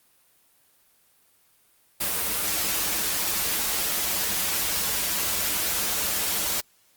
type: noise with comb filter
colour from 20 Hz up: white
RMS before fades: -26 dBFS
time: 2-6.61 s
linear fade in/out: 10 ms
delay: 7.7 ms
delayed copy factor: -0.55
effects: white hiss -62 dBFS RMS until 6.96 s + Opus 32 kbps